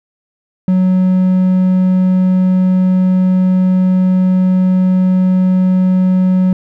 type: tone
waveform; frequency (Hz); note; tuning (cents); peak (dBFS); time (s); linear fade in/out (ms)
triangle; 185; F#3; 0; -6; 0.68-6.53; 2
effects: none